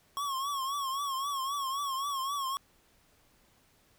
square tone with vibrato, 1100 Hz, C#6, 14 cents flat, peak -32 dBFS, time 0.17-2.57 s, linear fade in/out 0 ms, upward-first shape triangle, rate 3.8 Hz, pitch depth 98 cents each way, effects pink hiss -66 dBFS RMS until 3.98 s

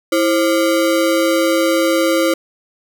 square ring-modulated tone, 431.5 Hz, A4, 34 cents flat, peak -10 dBFS, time 0.12-2.34 s, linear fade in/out 5 ms, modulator 101 Hz, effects none

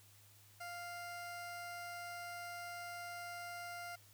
20% pulse tone, 698.5 Hz, F5, in tune, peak -40 dBFS, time 0.6-3.96 s, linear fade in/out 10 ms, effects added 102 Hz sine -65 dBFS peak until 4.13 s + white hiss -65 dBFS RMS until 4.13 s

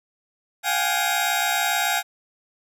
20% pulse tone cluster, 706 / 773 / 831 / 3770 Hz, F5 / G5 / G#5 / A#7, +19 / -24 / +1 / +19 cents, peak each -21 dBFS, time 0.63-2.03 s, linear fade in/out 50 ms, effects none

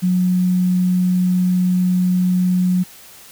sine tone with quantisation, 181.8 Hz, F#3, 30 cents flat, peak -13 dBFS, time 0.02-2.84 s, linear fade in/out 20 ms, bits 7, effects white hiss -42 dBFS RMS until 3.31 s

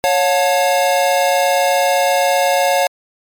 square chord, Db augmented, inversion none, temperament equal with one note detuned, 554.4 / 716.8 / 880 Hz, Db5 / F5 / A5, 0 / +45 / 0 cents, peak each -16 / -16 / -21 dBFS, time 0.04-2.87 s, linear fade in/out 0 ms, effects MP3 96 kbps

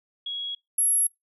sine tone pair in turn, 3322 / 11216 Hz, G#7 / F9, 0 / +6 cents, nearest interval octave + major sixth, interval 2106 cents, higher second, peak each -29 / -19 dBFS, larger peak second, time 0.26-0.55 / 0.78-1.07 s, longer neither, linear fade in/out 5 ms, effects noise-tail reverb RT60 0.2 s tail -26 dB re dry

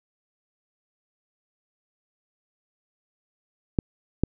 clicks, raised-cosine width 3 ms, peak -7 dBFS, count 2, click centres 3.788 / 4.236 s, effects none

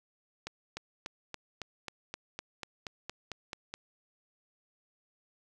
accelerating click train, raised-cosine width 0.2 ms, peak -21 dBFS, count 14, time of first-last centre 0.47-3.74 s, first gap 300 ms, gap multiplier 0.97, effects none

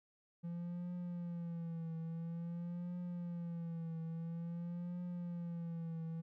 triangle tone with vibrato, 170 Hz, F3, 46 cents flat, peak -38 dBFS, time 0.43-6.22 s, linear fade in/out 20 ms, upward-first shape triangle, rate 0.49 Hz, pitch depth 77 cents each way, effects none

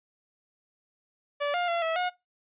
sawtooth tone with pitch steps, 578 / 706 / 682 / 651 / 722 Hz, D5 / F5 / F5 / E5 / F#5, -28 / +19 / -41 / -22 / -43 cents, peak -22 dBFS, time 1.4-2.1 s, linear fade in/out 20 ms, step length 140 ms, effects noise-tail reverb RT60 0.2 s tail -20 dB re dry + resampled to 8000 Hz

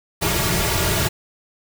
pink noise with comb filter, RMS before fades -20 dBFS, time 0.21-1.09 s, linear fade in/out 20 ms, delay 3.9 ms, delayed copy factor -0.9, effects none

